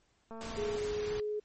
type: click train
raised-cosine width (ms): 1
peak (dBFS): -33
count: 104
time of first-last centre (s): 0.31-0.768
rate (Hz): 225
type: noise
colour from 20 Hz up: pink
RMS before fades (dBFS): -43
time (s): 0.41-1.2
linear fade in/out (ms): 0
type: tone with pitch glide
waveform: sine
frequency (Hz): 418.1 to 421.5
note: G#4 to G#4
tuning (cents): +12 to +26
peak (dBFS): -32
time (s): 0.57-1.4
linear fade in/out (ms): 10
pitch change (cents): +14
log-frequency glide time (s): 0.68-1.28
effects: pink hiss -72 dBFS RMS until 1.44 s + MP3 32 kbps